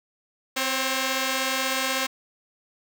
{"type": "tone pair together", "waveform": "5% pulse", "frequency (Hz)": [261.6, 539.5], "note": ["C4", "C#5"], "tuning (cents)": [0, -47], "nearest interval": "octave + minor second", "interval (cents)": 1253, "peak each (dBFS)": -15, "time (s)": [0.56, 2.07], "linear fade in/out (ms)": 10, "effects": []}